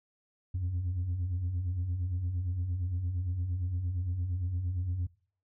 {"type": "beating tone pair", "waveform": "sine", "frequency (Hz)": [82.1, 90.8], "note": ["E2", "F#2"], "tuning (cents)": [-6, -32], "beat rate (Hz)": 8.7, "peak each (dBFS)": [-37, -28], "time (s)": [0.54, 5.07], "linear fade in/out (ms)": 10, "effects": ["noise-tail reverb RT60 0.5 s tail -23 dB re dry", "tanh soft clip ceiling -27 dBFS"]}